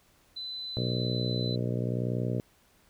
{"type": "tone", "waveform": "sine", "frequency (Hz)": 4016, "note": "B7", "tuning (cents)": 28, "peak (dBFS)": -35, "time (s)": [0.36, 1.56], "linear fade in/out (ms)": 10}
{"type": "harmonic tone", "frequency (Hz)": 60.8, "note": "B1", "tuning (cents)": -26, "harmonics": [2, 3, 4, 5, 6, 7, 8, 9, 10], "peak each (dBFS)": [-30, -35, -37, -41, -40, -40, -40, -44, -43], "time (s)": [0.77, 2.4], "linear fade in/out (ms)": 0}
{"effects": ["pink hiss -64 dBFS RMS until 2.89 s"]}